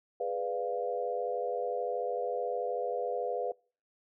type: chord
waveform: sine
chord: G# diminished seventh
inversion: none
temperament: equal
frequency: 415.3 / 493.9 / 587.3 / 698.5 Hz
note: G#4 / B4 / D5 / F5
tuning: 0 / 0 / 0 / 0 cents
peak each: -38 / -33 / -39 / -36 dBFS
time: 0.2-3.52 s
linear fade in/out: 5 ms
effects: noise-tail reverb RT60 0.4 s tail -25 dB re dry